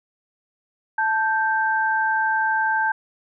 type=tone pair together; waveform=sine; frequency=880 / 1568 Hz; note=A5 / G6; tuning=0 / 0 cents; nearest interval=minor seventh; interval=1000 cents; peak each=-21 dBFS; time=0.98-2.92 s; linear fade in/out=5 ms; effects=none